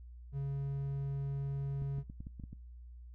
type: tone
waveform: triangle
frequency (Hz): 138.59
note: C#3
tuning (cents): 0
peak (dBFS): -32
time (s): 0.32-2.04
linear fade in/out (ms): 50
type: clicks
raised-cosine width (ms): 5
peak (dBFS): -33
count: 8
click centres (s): 1.821 / 1.983 / 2.099 / 2.205 / 2.269 / 2.398 / 2.438 / 2.53
effects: noise-tail reverb RT60 0.3 s tail -23 dB re dry + added 60 Hz sine -48 dBFS peak until 3.14 s